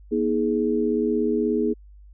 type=tone cluster; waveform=sine; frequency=239.8 / 316.5 / 418.7 Hz; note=A#3 / D#4 / G#4; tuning=+49 / +30 / +14 cents; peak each=-24 / -25 / -23 dBFS; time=0.11-1.74 s; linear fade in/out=20 ms; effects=added 50 Hz sine -44 dBFS peak until 2.13 s